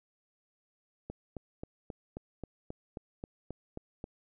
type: click train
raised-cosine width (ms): 2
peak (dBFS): -26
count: 12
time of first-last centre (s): 1.1-4.041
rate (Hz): 3.74
effects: none